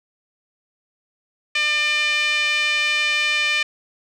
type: tone with band-pass filter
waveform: 5% pulse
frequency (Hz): 599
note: D5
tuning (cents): +34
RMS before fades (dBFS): -20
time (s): 1.55-3.63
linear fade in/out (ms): 5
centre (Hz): 2300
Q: 3
effects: none